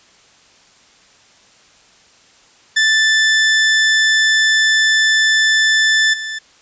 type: tone with level steps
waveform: sawtooth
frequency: 1760 Hz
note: A6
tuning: in tune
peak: -7 / -19 dBFS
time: 2.76-6.39 s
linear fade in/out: 10 ms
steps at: 6.13 s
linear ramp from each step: 10 ms
effects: white hiss -49 dBFS RMS until 6.61 s + resampled to 16000 Hz